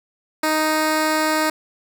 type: tone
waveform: 10% pulse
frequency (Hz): 311.1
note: D#4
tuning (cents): 0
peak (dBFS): -9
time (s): 0.43-1.5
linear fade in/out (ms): 5
effects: none